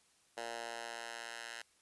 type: tone with high-pass filter sweep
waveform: 10% pulse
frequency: 116.54 Hz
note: A#2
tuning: in tune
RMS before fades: -45 dBFS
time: 0.37-1.62 s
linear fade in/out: 5 ms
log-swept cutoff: 640 to 1500 Hz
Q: 1.1
effects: white hiss -70 dBFS RMS until 1.81 s + resampled to 24000 Hz